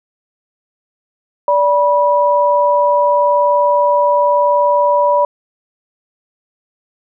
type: tone pair together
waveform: sine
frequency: 582 / 974.9 Hz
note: D5 / B5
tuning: -16 / -23 cents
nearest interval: major sixth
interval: 893 cents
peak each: -12 dBFS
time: 1.48-5.25 s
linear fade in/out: 2 ms
effects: none